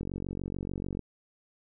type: click train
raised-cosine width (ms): 3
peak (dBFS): -22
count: 47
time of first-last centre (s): 0.01-0.993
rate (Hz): 46.8
effects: none